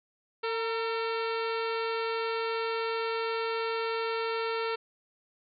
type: harmonic tone with a mistuned harmonic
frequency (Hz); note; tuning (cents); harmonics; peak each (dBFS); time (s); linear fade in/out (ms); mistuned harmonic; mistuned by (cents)
451.9; A4; +46; 1 / 2 / 3 / 4 / 5 / 6 / 7 / 8 / 9 / 10; -31 / -37 / -36 / -43 / -42 / -42 / -48 / -48 / -46 / -48; 0.43-4.76; 10; 2; +48
effects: none